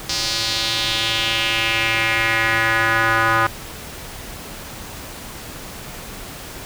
square tone with band-pass filter sweep, 112.7 Hz, A2, 42 cents sharp, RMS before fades -19 dBFS, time 0.09-3.47 s, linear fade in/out 5 ms, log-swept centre 5000 to 1300 Hz, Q 2.8, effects pink hiss -34 dBFS RMS until 6.65 s

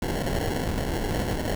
pink noise with sample-and-hold, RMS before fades -27 dBFS, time 0.02-1.55 s, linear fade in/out 5 ms, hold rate 1225 Hz, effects none

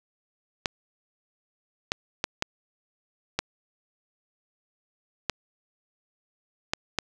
clicks, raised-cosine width 0.2 ms, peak -7 dBFS, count 8, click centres 0.658 / 1.919 / 2.241 / 2.424 / 3.39 / 5.297 / 6.735 / 6.987 s, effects none

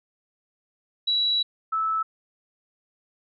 sine tone pair in turn, 3913 / 1308.9 Hz, B7 / E6, -17 / -13 cents, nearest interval octave + perfect fifth, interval 1896 cents, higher first, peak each -20 / -22 dBFS, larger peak first, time 1.07-1.43 / 1.72-2.03 s, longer first, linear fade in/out 10 ms, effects none

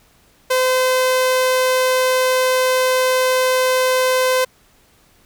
sawtooth tone, 513 Hz, C5, 34 cents flat, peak -10 dBFS, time 0.5-4.45 s, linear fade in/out 10 ms, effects pink hiss -54 dBFS RMS until 5.25 s

